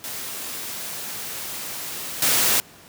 white noise with level steps, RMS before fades -32 / -19 dBFS, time 0.04-2.6 s, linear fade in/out 0 ms, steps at 2.22 s, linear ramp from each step 2 ms, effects pink hiss -47 dBFS RMS until 2.88 s + high-pass 100 Hz 12 dB/octave

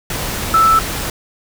sine tone in noise, 1318.5 Hz, E6, in tune, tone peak -8 dBFS, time 0.54-0.79 s, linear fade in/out 2 ms, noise pink, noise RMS -22 dBFS, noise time 0.1-1.1 s, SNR +11 dB, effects none

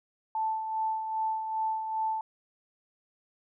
sine tone with tremolo, 880 Hz, A5, in tune, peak -26 dBFS, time 0.35-2.21 s, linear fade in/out 2 ms, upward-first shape sine, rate 2.5 Hz, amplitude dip 50%, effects none

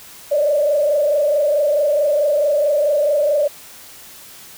sine tone with frequency modulation, 587.3 Hz, D5, in tune, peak -13 dBFS, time 0.31-3.48 s, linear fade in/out 10 ms, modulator 24.6 Hz, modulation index 1.1, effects white hiss -40 dBFS RMS until 4.57 s

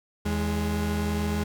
35% pulse tone pair together, 80.68 / 207.7 Hz, E2 / G#3, -37 / 0 cents, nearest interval octave + major third, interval 1637 cents, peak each -26 dBFS, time 0.25-1.44 s, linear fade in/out 10 ms, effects none

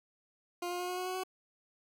20% pulse tone with pitch steps, 351.7 / 355.2 / 358.7 / 362.2 / 365.8 / 369.4 / 373 Hz, F4 / F4 / F4 / F#4 / F#4 / F#4 / F#4, +12 / +29 / +46 / -37 / -20 / -3 / +14 cents, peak -30 dBFS, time 0.62-1.236 s, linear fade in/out 5 ms, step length 88 ms, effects none

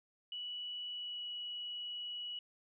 sine tone with pitch glide, 2947 to 2930 Hz, F#7 to F#7, -8 to -18 cents, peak -40 dBFS, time 0.32-2.39 s, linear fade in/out 2 ms, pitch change -10 cents, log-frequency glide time 0.9-1.26 s, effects none

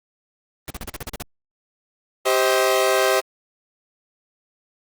pink noise bursts, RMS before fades -30 dBFS, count 9, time 0.68-1.223 s, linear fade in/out 0 ms, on 23 ms, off 42 ms
sawtooth chord, C minor, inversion second, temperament equal with one note detuned, 392 / 523.3 / 637.2 Hz, G4 / C5 / Eb5, 0 / 0 / +41 cents, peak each -17 dBFS, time 2.25-3.21 s, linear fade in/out 20 ms
effects Opus 24 kbps

